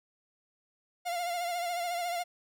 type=tone with vibrato; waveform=45% pulse; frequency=698.5 Hz; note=F5; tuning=in tune; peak=-31 dBFS; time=1.05-2.24 s; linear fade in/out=20 ms; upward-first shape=sine; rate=14 Hz; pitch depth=46 cents each way; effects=none